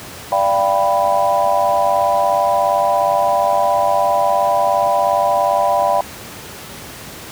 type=chord; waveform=sine; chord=G dominant seventh; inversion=second; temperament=equal with one note detuned; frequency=587.3 / 686.9 / 784 / 987.8 Hz; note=D5 / F5 / G5 / B5; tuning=0 / -29 / 0 / 0 cents; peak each=-18 dBFS; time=0.32-6.01 s; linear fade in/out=2 ms; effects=pink hiss -33 dBFS RMS until 7.31 s + high-pass 80 Hz 12 dB/octave